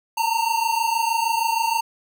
square tone pair together, 899.6 / 926 Hz, A5 / A#5, +38 / -12 cents, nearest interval minor second, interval 50 cents, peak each -23 dBFS, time 0.17-1.81 s, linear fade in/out 10 ms, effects none

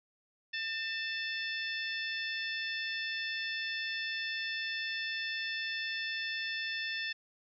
harmonic tone with a mistuned harmonic, 880 Hz, A5, in tune, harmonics 2 / 3 / 4 / 5 / 6, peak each -37 / -40 / -41 / -48 / -44 dBFS, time 0.53-7.13 s, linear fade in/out 10 ms, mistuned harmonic 2, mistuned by +37 cents, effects none

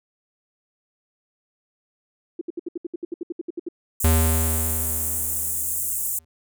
sine tone bursts, 342.8 Hz, F4, 32 cents flat, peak -25 dBFS, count 15, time 2.39-3.687 s, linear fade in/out 5 ms, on 23 ms, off 68 ms
pink high-pass noise, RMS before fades -26 dBFS, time 4-6.19 s, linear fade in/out 5 ms, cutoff 7400 Hz, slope 48 dB/octave
square tone with exponential decay, 80.3 Hz, E2, 45 cents flat, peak -15 dBFS, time 4.04-6.25 s, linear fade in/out 5 ms, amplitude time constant 480 ms
effects none

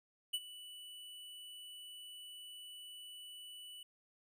square tone with ADSR envelope, 2966 Hz, F#7, 4 cents sharp, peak -33 dBFS, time 0.33-3.83 s, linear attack 13 ms, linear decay 45 ms, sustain -17 dB, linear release 3 ms, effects none

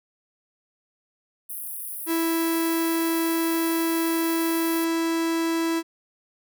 pink high-pass noise, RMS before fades -34 dBFS, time 1.49-4.85 s, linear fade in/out 10 ms, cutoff 9500 Hz, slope 96 dB/octave
45% pulse tone, 329.6 Hz, E4, in tune, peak -22 dBFS, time 2.06-5.83 s, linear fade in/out 50 ms
effects none

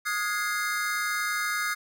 square chord, F minor seventh, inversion third, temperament equal with one note detuned, 1244.5 / 1432 / 1661.2 / 2093 Hz, Eb6 / F6 / Ab6 / C7, 0 / +43 / 0 / 0 cents, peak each -33 dBFS, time 0.05-1.75 s, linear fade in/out 20 ms, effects none

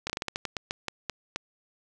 slowing click train, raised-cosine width 0.2 ms, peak -13 dBFS, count 13, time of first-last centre 0.07-1.36 s, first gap 27 ms, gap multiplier 1.23, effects none

